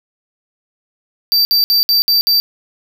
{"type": "tone bursts", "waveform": "square", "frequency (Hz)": 4659, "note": "D8", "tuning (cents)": -15, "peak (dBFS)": -10, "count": 6, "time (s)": [1.32, 2.4], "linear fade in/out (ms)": 0, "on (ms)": 130, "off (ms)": 60, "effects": []}